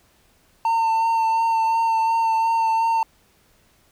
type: tone with vibrato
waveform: triangle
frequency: 904 Hz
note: A5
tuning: 47 cents sharp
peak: -15 dBFS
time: 0.65-3.03 s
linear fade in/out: 2 ms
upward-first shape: sine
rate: 2.8 Hz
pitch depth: 18 cents each way
effects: pink hiss -59 dBFS RMS until 3.91 s